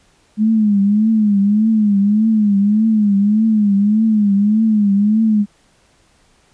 sine tone with vibrato, 210 Hz, G#3, 19 cents sharp, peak -10 dBFS, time 0.37-5.46 s, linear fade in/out 50 ms, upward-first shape triangle, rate 1.7 Hz, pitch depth 120 cents each way, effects pink hiss -55 dBFS RMS until 6.53 s + resampled to 22050 Hz

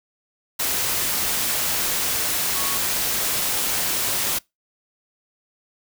sine tone in noise, 1108.7 Hz, C#6, in tune, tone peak -32 dBFS, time 2.55-2.78 s, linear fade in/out 10 ms, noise white, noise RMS -23 dBFS, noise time 0.59-4.39 s, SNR -12 dB, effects noise-tail reverb RT60 0.2 s tail -25 dB re dry

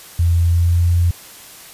sine tone with pitch glide, 84.8 to 86.43 Hz, E2 to F2, +50 to -17 cents, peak -11 dBFS, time 0.19-1.11 s, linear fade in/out 5 ms, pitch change +33 cents, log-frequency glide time 0.36-0.93 s, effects white hiss -39 dBFS RMS until 1.73 s + resampled to 32000 Hz

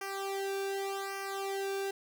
sawtooth tone with flanger, 392 Hz, G4, in tune, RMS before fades -36 dBFS, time 0.01-1.91 s, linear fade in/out 5 ms, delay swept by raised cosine 0.26 to 0.99 ms, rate 0.86 Hz, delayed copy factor -1, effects none

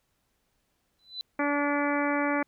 sine tone with exponential growth, 4004 Hz, B7, 23 cents sharp, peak -29 dBFS, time 0.99-1.21 s, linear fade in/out 0 ms, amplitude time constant 47 ms
harmonic tone, 288.4 Hz, D4, 31 cents flat, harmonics 1 / 2 / 3 / 4 / 5 / 6 / 7 / 8, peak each -28 / -31 / -33 / -34 / -35 / -36 / -36 / -37 dBFS, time 1.39-2.43 s, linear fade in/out 5 ms
effects pink hiss -74 dBFS RMS until 2.47 s

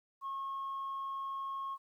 sine tone, 1087 Hz, C#6, 34 cents flat, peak -35 dBFS, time 0.21-1.78 s, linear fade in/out 50 ms, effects tanh soft clip ceiling -34 dBFS + 12-bit

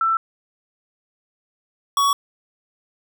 sine / square tone pair in turn, 1333 / 1123.5 Hz, E6 / C#6, +19 / +23 cents, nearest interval minor third, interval 296 cents, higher first, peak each -16 dBFS, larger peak neither, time 0.01-0.17 / 1.97-2.13 s, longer neither, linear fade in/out 2 ms, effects none

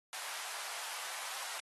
pink high-pass noise, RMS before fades -43 dBFS, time 0.13-1.6 s, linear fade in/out 0 ms, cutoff 740 Hz, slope 24 dB/octave, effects AAC 32 kbps

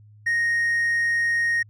sine tone with hard clipping, 1864.7 Hz, A#6, in tune, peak -20 dBFS, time 0.26-1.63 s, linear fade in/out 10 ms, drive 2 dB, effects added 105 Hz sine -47 dBFS peak until 1.69 s

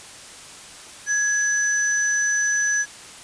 sine tone pair together, 1673 / 6010 Hz, G#6 / F#8, +12 / +26 cents, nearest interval octave + minor seventh, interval 2214 cents, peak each -20 / -23 dBFS, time 1.06-2.86 s, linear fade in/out 50 ms, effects white hiss -41 dBFS RMS until 3.23 s + resampled to 22050 Hz

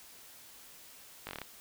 slowing click train, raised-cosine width 0.3 ms, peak -23 dBFS, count 7, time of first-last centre 1.27-1.417 s, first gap 19 ms, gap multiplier 1.1, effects white hiss -54 dBFS RMS until 1.6 s

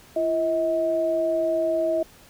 sine tone pair together, 338.5 / 639 Hz, E4 / D#5, +46 / +46 cents, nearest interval major seventh, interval 1100 cents, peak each -27 / -21 dBFS, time 0.16-2.03 s, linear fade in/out 5 ms, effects pink hiss -51 dBFS RMS until 2.29 s

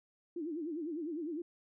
sine tone with vibrato, 319.8 Hz, D#4, 48 cents sharp, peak -36 dBFS, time 0.36-1.42 s, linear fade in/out 5 ms, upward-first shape sine, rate 9.9 Hz, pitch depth 170 cents each way, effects none

